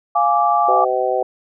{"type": "chord", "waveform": "sine", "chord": "D diminished", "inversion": "first", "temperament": "equal with one note detuned", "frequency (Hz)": [698.5, 830.6, 1167.9], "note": ["F5", "Ab5", "D6"], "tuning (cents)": [0, 0, -10], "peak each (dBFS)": -17, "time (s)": [0.15, 0.85], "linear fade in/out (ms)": 10}
{"type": "harmonic tone", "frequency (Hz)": 127.1, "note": "C3", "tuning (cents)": -50, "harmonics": [3, 4, 5, 6], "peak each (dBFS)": [-23, -20, -22, -21], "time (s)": [0.68, 1.23], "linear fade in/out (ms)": 5}
{"effects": []}